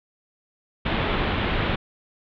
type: low-pass noise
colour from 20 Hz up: pink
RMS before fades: -24 dBFS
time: 0.85-1.76 s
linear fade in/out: 10 ms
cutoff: 3600 Hz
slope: 48 dB/octave
effects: none